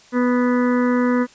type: harmonic tone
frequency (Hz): 246.9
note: B3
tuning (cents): 0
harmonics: 1 / 2 / 4 / 5 / 6 / 7 / 8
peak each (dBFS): -16 / -22 / -28 / -30 / -32 / -33 / -34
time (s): 0.12-1.27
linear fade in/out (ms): 50
effects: white hiss -49 dBFS RMS until 1.34 s + resampled to 16000 Hz